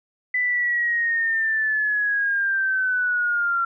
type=linear sweep; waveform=sine; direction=down; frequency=2000 to 1366 Hz; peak=-19 dBFS; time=0.34-3.65 s; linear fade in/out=5 ms; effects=none